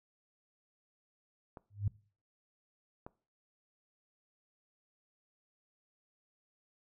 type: clicks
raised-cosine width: 1 ms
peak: -33 / -31 dBFS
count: 2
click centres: 1.572 / 3.065 s
type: tone with exponential growth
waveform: sine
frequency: 101.6 Hz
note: G#2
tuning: 38 cents flat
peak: -25 dBFS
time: 1.7-1.88 s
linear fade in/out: 5 ms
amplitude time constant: 37 ms
effects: noise-tail reverb RT60 0.4 s tail -21 dB re dry